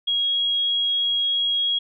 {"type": "tone", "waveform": "sine", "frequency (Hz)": 3299, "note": "G#7", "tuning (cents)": -12, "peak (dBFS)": -19, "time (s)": [0.07, 1.79], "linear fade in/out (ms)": 10, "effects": []}